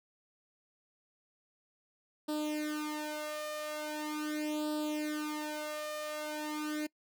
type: tone with flanger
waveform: sawtooth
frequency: 302.8 Hz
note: D#4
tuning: 47 cents flat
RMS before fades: -37 dBFS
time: 2.28-6.87 s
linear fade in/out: 10 ms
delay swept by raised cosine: 0.23 to 1.63 ms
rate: 0.41 Hz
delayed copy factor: +0.9
effects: noise-tail reverb RT60 0.1 s tail -24 dB re dry